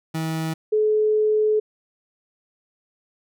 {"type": "tone pair in turn", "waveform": ["30% pulse", "sine"], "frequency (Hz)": [160.5, 428.5], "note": ["E3", "A4"], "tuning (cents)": [-46, -46], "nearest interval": "octave + perfect fourth", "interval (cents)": 1700, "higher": "second", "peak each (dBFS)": [-21, -16], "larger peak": "second", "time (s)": [[0.14, 0.54], [0.72, 1.6]], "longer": "second", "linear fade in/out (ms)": 10, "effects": []}